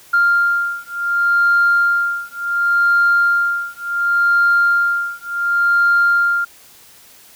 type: beating tone pair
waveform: sine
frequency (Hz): 1396.9 / 1397.59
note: F6 / F6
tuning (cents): 0 / +1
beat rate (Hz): 0.69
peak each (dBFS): -15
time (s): 0.13-6.45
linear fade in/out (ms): 10
effects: tanh soft clip ceiling -6 dBFS + white hiss -45 dBFS RMS until 7.35 s